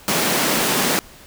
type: high-pass noise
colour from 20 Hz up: pink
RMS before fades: -19 dBFS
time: 0.08-0.99 s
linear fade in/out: 0 ms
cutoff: 170 Hz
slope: 24 dB/octave
effects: pink hiss -44 dBFS RMS until 1.26 s